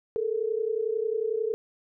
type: tone pair together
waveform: sine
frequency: 428 / 459.1 Hz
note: A4 / A#4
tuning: -48 / -26 cents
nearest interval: minor second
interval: 122 cents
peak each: -28 dBFS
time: 0.16-1.54 s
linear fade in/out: 0 ms
effects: none